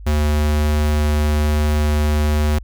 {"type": "tone", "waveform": "square", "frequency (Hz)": 75.1, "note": "D2", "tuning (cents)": 39, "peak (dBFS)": -15, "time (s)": [0.06, 2.59], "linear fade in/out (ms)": 10, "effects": ["added 50 Hz sine -32 dBFS peak until 2.63 s"]}